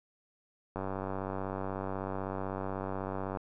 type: click train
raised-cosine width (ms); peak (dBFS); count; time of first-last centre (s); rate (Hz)
1; -22; 252; 0.76-3.372; 96.1
effects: none